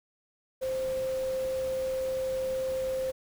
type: tone in noise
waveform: sine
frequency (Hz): 523.3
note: C5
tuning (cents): 0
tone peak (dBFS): -28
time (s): 0.61-3.12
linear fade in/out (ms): 20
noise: pink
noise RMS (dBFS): -45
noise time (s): 0.61-3.12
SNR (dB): +14
effects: none